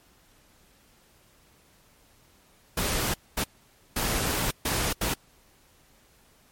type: noise bursts at uneven times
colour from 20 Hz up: pink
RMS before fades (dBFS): -27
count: 5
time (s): 2.77-3.14 / 3.37-3.44 / 3.96-4.51 / 4.65-4.93 / 5.01-5.14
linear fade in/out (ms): 5
effects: pink hiss -60 dBFS RMS until 6.51 s + MP3 64 kbps